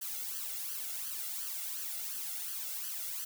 blue noise with flanger, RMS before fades -39 dBFS, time 0.01-3.25 s, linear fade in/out 10 ms, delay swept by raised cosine 0.65 to 1.48 ms, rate 2.8 Hz, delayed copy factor +0.7, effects none

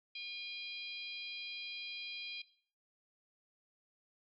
harmonic tone, 808 Hz, G#5, 48 cents flat, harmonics 3 / 4 / 5 / 6, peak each -45 / -47 / -49 / -51 dBFS, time 0.15-2.42 s, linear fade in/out 5 ms, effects noise-tail reverb RT60 0.5 s tail -17 dB re dry

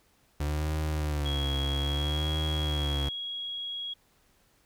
35% pulse tone with vibrato, 73.1 Hz, D2, 7 cents flat, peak -26 dBFS, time 0.4-3.09 s, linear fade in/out 5 ms, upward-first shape sine, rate 0.62 Hz, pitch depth 100 cents each way
sine tone, 3311 Hz, G#7, 6 cents flat, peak -33 dBFS, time 1.25-3.94 s, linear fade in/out 10 ms
effects pink hiss -66 dBFS RMS until 4.65 s

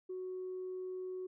sine tone, 370 Hz, F#4, in tune, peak -38 dBFS, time 0.09-1.27 s, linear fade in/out 10 ms, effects tanh soft clip ceiling -35 dBFS

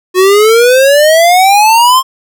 square exponential sweep, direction up, 362.6 to 1069 Hz, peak -4 dBFS, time 0.14-2.03 s, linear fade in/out 50 ms, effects none

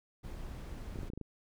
brown noise, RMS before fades -43 dBFS, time 0.23-1.1 s, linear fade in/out 20 ms
clicks, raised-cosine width 3 ms, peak -29 dBFS, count 7, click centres 0.958 / 0.989 / 1.032 / 1.101 / 1.135 / 1.176 / 1.213 s
effects none

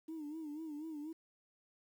sine tone with vibrato, 307.7 Hz, D#4, 19 cents flat, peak -40 dBFS, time 0.08-1.13 s, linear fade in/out 10 ms, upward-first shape sine, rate 4.1 Hz, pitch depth 97 cents each way, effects tanh soft clip ceiling -39 dBFS + 11-bit

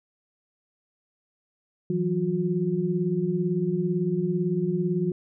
sine tone cluster, 164.2 / 182.1 / 360 Hz, E3 / F#3 / F#4, -6 / -27 / -47 cents, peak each -27 dBFS, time 1.9-5.12 s, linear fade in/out 2 ms, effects none

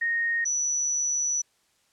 sine tone pair in turn, 1858 / 5923 Hz, A#6 / F#8, -6 / +1 cents, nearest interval octave + minor sixth, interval 2007 cents, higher second, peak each -23 dBFS, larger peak neither, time 0.01-0.45 / 0.45-1.42 s, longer second, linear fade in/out 10 ms, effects white hiss -67 dBFS RMS until 1.92 s + low-pass 9000 Hz 12 dB/octave

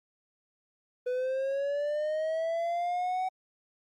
triangle linear sweep, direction up, 493.9 to 753 Hz, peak -26 dBFS, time 1.06-3.29 s, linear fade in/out 10 ms, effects Opus 32 kbps

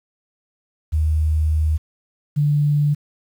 sine tone pair in turn, 77.78 / 146.83 Hz, D#2 / D3, 0 / 0 cents, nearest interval major seventh, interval 1100 cents, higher second, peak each -15 / -14 dBFS, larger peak second, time 0.92-1.78 / 2.36-2.95 s, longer first, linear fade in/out 20 ms, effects 8-bit

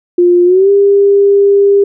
sine tone with pitch glide, 352.6 to 400.4 Hz, F4 to G4, +17 to +37 cents, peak -4 dBFS, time 0.18-1.84 s, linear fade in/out 5 ms, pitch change +220 cents, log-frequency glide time 0.45-0.7 s, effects none

